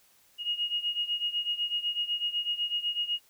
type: beating tone pair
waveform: sine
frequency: 2870 / 2878 Hz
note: F7 / F#7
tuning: +47 / -49 cents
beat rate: 8 Hz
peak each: -30 / -33 dBFS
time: 0.38-3.2 s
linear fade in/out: 50 ms
effects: white hiss -63 dBFS RMS until 3.29 s